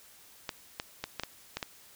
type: clicks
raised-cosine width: 0.2 ms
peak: -16 dBFS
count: 7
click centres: 0.492 / 0.799 / 1.04 / 1.197 / 1.235 / 1.57 / 1.628 s
effects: white hiss -56 dBFS RMS until 1.95 s

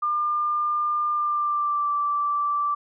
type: tone with pitch glide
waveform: sine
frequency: 1200 to 1166.5 Hz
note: D6 to D6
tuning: +37 to -12 cents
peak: -21 dBFS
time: 0.02-2.75 s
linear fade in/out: 10 ms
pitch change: -49 cents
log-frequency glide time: 1.12-1.91 s
effects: none

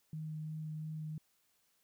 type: tone with vibrato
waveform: sine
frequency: 155.56 Hz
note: D#3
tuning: in tune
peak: -39 dBFS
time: 0.13-1.18 s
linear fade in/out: 2 ms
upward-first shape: sine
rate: 2.9 Hz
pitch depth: 10 cents each way
effects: white hiss -75 dBFS RMS until 1.83 s

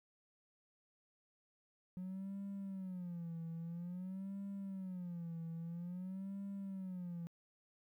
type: tone with vibrato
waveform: triangle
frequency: 180.9 Hz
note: F#3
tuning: 39 cents flat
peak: -39 dBFS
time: 1.97-7.27 s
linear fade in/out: 0 ms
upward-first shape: sine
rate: 0.5 Hz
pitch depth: 160 cents each way
effects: tanh soft clip ceiling -37 dBFS + 13-bit

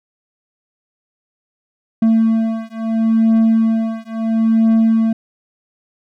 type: beating tone pair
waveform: triangle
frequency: 223.9 / 224.64 Hz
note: A3 / A3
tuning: +30 / +36 cents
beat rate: 0.74 Hz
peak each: -13 dBFS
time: 2.02-5.13 s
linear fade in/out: 5 ms
effects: none

